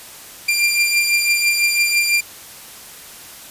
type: beating tone pair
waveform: sawtooth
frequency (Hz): 2379 / 2385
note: D7 / D7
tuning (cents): +22 / +26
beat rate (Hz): 6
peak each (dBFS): -18 / -12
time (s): 0.48-2.21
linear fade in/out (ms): 10
effects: white hiss -38 dBFS RMS until 3.5 s + resampled to 32000 Hz